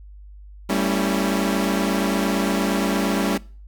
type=chord; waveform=sawtooth; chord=A dominant seventh; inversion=third; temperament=equal with one note detuned; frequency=196 / 224.6 / 277.2 / 329.6 Hz; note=G3 / A3 / C#4 / E4; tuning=0 / +36 / 0 / 0 cents; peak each=-19 / -22 / -21 / -24 dBFS; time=0.69-3.38 s; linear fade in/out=10 ms; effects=noise-tail reverb RT60 0.4 s tail -22 dB re dry + added 50 Hz sine -39 dBFS peak until 3.67 s